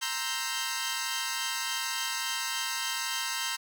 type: chord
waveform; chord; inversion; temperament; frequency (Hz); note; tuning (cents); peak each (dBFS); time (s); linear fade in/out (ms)
10% pulse; C dominant seventh; third; equal; 932.3 / 1046.5 / 1318.5 / 1568; Bb5 / C6 / E6 / G6; 0 / 0 / 0 / 0; -27 / -28 / -30 / -26; 0.01-3.57; 20
effects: none